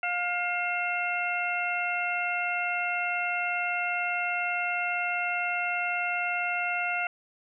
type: harmonic tone with a mistuned harmonic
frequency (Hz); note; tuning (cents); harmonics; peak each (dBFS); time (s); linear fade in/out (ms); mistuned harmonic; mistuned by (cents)
709; F5; +26; 1 / 2 / 3 / 4; -32 / -32 / -32 / -32; 0.03-7.07; 2; 4; -82
effects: none